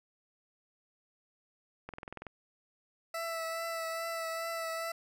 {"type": "click train", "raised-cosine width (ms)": 0.5, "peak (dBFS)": -27, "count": 9, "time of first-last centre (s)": [1.89, 2.267], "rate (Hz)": 21.2}
{"type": "tone with vibrato", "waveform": "20% pulse", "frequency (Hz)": 659.3, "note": "E5", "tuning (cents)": 0, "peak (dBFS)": -30, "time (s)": [3.14, 4.92], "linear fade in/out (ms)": 5, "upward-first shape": "triangle", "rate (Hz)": 2.4, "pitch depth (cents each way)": 23}
{"effects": []}